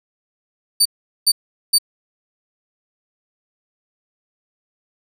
25% pulse tone bursts, 4596 Hz, D8, 38 cents flat, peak -6 dBFS, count 3, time 0.8-1.785 s, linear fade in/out 10 ms, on 55 ms, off 410 ms, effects none

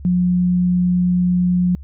sine tone, 179.1 Hz, F3, 44 cents sharp, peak -13 dBFS, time 0.05-1.75 s, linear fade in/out 0 ms, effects added 70 Hz sine -32 dBFS peak until 1.83 s

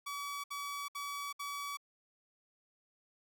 sawtooth tone bursts, 1141 Hz, C#6, 50 cents sharp, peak -35 dBFS, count 4, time 0.06-1.772 s, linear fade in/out 10 ms, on 380 ms, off 64 ms, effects none

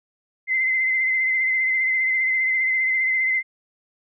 sine tone with vibrato, 2064 Hz, C7, 24 cents flat, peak -18 dBFS, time 0.47-3.43 s, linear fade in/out 50 ms, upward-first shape sine, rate 15 Hz, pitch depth 30 cents each way, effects none

